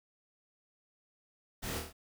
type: noise with echo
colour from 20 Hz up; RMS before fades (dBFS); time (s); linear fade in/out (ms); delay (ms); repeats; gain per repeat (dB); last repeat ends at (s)
pink; -40; 1.62-1.8; 20; 26; 5; -3; 1.93
effects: none